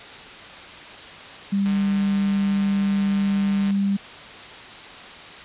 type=tone; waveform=sine; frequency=198.2 Hz; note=G3; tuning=19 cents sharp; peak=-18 dBFS; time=1.52-3.97 s; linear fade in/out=10 ms
type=click train; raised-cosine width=0.3 ms; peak=-21 dBFS; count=310; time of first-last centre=1.66-3.706 s; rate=151 Hz
effects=white hiss -39 dBFS RMS until 5.44 s + resampled to 8000 Hz